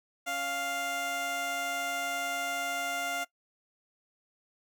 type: tone pair together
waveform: 15% pulse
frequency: 277.2 / 698.5 Hz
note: C#4 / F5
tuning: 0 / 0 cents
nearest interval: octave + major third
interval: 1600 cents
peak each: -37 / -25 dBFS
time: 0.26-3.25 s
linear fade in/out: 20 ms
effects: noise-tail reverb RT60 0.1 s tail -20 dB re dry